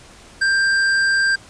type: tone with hard clipping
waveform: sine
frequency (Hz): 1583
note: G6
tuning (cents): +17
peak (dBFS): -16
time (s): 0.41-1.36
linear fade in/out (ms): 10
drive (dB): 10
effects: pink hiss -44 dBFS RMS until 1.49 s + resampled to 22050 Hz